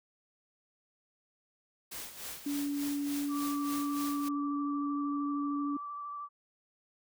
white noise with tremolo, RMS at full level -41 dBFS, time 1.91-4.29 s, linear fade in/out 10 ms, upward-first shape sine, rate 3.4 Hz, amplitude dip 65%
sine tone, 286.1 Hz, D4, 45 cents flat, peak -31 dBFS, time 2.46-5.77 s, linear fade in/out 5 ms
sine tone with vibrato, 1163 Hz, D6, 17 cents flat, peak -38 dBFS, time 3.28-6.29 s, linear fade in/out 50 ms, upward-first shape square, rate 13 Hz, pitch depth 14 cents each way
effects none

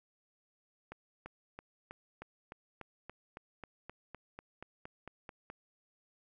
accelerating click train, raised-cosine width 0.5 ms, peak -30 dBFS, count 18, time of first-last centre 0.92-5.501 s, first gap 340 ms, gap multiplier 0.97, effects none

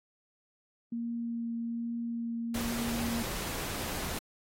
sine tone with vibrato, 233.1 Hz, A#3, in tune, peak -32 dBFS, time 0.92-3.23 s, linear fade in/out 5 ms, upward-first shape triangle, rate 1.2 Hz, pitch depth 10 cents each way
pink noise, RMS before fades -37 dBFS, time 2.54-4.19 s, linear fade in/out 5 ms
effects AAC 48 kbps

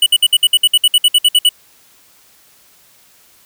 square tone bursts, 2951 Hz, F#7, 5 cents flat, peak -7 dBFS, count 15, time 0.02-1.491 s, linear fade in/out 5 ms, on 43 ms, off 59 ms, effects white hiss -49 dBFS RMS until 3.45 s

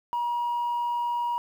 sine tone, 956 Hz, A#5, 43 cents sharp, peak -23 dBFS, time 0.13-1.38 s, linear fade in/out 0 ms, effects tanh soft clip ceiling -23 dBFS + 9-bit

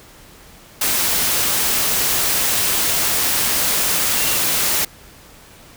sine tone in noise, 2749 Hz, F7, 28 cents flat, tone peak -29 dBFS, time 4.15-4.37 s, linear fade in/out 5 ms, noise white, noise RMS -18 dBFS, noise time 0.81-4.85 s, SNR -14 dB, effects pink hiss -44 dBFS RMS until 5.76 s

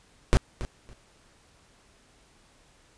brown noise with echo, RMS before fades -17 dBFS, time 0.33-0.37 s, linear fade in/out 0 ms, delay 280 ms, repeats 2, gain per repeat -14 dB, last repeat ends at 0.93 s, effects pink hiss -60 dBFS RMS until 2.97 s + resampled to 22050 Hz

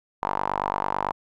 sawtooth tone with band-pass filter, 49 Hz, G1, in tune, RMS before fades -27 dBFS, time 0.22-1.12 s, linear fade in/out 10 ms, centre 940 Hz, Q 5, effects none

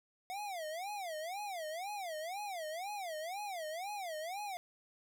square tone with vibrato, 716 Hz, F5, 43 cents sharp, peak -40 dBFS, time 0.3-4.57 s, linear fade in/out 0 ms, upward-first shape sine, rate 2 Hz, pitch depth 270 cents each way, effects none

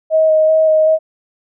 sine tone with vibrato, 630 Hz, D#5, 21 cents sharp, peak -8 dBFS, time 0.1-0.99 s, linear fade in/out 50 ms, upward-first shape square, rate 2.6 Hz, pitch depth 11 cents each way, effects none

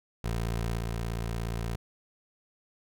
20% pulse tone with level steps, 57 Hz, A#1, 38 cents flat, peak -24 / -26 dBFS, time 0.24-1.76 s, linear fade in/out 5 ms, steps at 0.77 s, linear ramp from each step 10 ms, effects none

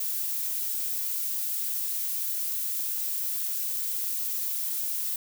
violet noise, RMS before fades -30 dBFS, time 0-5.16 s, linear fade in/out 2 ms, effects none

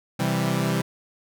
sawtooth chord, C major, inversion none, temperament equal, 130.81 / 164.81 / 196 Hz, C3 / E3 / G3, 0 / 0 / 0 cents, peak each -22 dBFS, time 0.19-0.82 s, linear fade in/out 10 ms, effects none

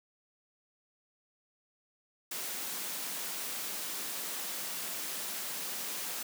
white high-pass noise, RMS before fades -38 dBFS, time 2.31-6.23 s, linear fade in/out 5 ms, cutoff 160 Hz, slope 48 dB/octave, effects none

